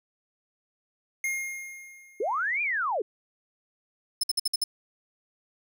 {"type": "tone with exponential decay", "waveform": "square", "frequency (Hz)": 2134, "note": "C7", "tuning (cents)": 34, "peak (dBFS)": -26, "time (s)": [1.24, 2.58], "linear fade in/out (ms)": 2, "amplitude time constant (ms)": 290}
{"type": "linear two-way sweep", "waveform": "sine", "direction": "up then down", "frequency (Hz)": [360, 2463, 360], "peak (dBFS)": -25, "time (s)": [2.2, 3.02], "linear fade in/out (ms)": 5, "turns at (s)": 2.62}
{"type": "tone bursts", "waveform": "sawtooth", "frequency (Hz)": 5230, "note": "E8", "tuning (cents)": -15, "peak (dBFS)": -20, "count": 6, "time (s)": [4.21, 4.64], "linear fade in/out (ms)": 5, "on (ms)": 25, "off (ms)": 56}
{"effects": []}